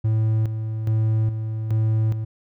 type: tone with tremolo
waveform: triangle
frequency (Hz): 110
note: A2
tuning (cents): 0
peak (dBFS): -15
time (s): 0.04-2.25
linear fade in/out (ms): 10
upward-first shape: square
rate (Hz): 1.2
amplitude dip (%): 55
effects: none